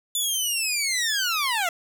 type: linear sweep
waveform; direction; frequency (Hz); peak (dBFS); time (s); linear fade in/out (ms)
15% pulse; down; 3516 to 659.3; -16; 0.15-1.69; 2
effects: none